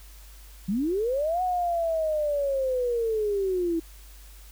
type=linear two-way sweep; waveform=sine; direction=up then down; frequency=177.2 to 740 to 324.3 Hz; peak=-23 dBFS; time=0.68-3.8 s; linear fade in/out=10 ms; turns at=1.42 s; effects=added 50 Hz sine -45 dBFS peak until 4.51 s + white hiss -53 dBFS RMS until 4.51 s